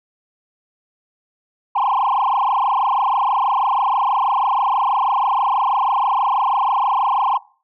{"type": "tone with frequency modulation", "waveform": "sine", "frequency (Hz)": 928, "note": "A#5", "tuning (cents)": -8, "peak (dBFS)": -13, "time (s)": [1.75, 7.38], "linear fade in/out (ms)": 10, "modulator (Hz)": 26.2, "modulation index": 5.8, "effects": ["noise-tail reverb RT60 0.4 s tail -21 dB re dry", "tanh soft clip ceiling -12 dBFS"]}